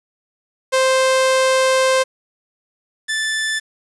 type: tone pair in turn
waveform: sawtooth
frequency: 523.3 / 1756.4 Hz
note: C5 / A6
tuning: 0 / -4 cents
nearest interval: octave + major sixth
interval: 2096 cents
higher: second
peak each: -9 / -15 dBFS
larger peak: first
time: 0.72-2.04 / 3.08-3.6 s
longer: first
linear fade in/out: 20 ms
effects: resampled to 24000 Hz + 7-bit